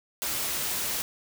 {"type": "noise", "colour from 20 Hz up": "white", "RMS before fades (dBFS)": -30, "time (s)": [0.22, 1.02], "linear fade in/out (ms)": 0, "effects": []}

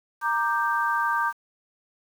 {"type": "chord", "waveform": "sine", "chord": "G minor", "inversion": "first", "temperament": "equal with one note detuned", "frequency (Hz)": [932.3, 1184.9, 1568], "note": ["Bb5", "D6", "G6"], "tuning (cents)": [0, 15, 0], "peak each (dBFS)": -26, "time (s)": [0.21, 1.33], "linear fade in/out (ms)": 50, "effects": ["8-bit"]}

